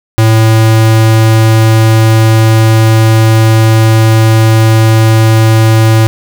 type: tone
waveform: square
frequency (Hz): 111.2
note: A2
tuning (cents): +19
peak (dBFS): -4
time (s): 0.18-6.07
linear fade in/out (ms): 0
effects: none